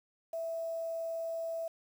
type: tone with quantisation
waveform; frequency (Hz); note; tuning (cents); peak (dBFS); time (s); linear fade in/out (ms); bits
sine; 659.3; E5; 0; -34; 0.33-1.68; 5; 9
effects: none